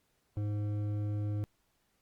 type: tone with hard clipping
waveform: sine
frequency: 104.1 Hz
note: G#2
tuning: 5 cents sharp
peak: -33 dBFS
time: 0.37-1.44 s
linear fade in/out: 0 ms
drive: 9 dB
effects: pink hiss -75 dBFS RMS until 2.01 s + Opus 48 kbps